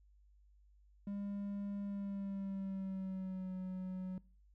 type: tone with pitch glide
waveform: triangle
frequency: 201.2 to 185.57 Hz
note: G3 to F#3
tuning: +45 to +5 cents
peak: -37 dBFS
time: 1.07-4.18 s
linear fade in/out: 2 ms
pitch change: -140 cents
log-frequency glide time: 1.83-3.53 s
effects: noise-tail reverb RT60 0.4 s tail -23 dB re dry + added 50 Hz sine -63 dBFS peak until 4.54 s